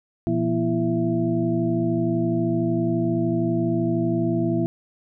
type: tone cluster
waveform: sine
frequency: 117.8 / 170.5 / 241.6 / 335.7 / 666 Hz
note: A#2 / F3 / B3 / E4 / E5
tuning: +19 / -41 / -38 / +32 / +18 cents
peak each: -27 / -26 / -26 / -23 / -31 dBFS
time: 0.27-4.66 s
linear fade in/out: 0 ms
effects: none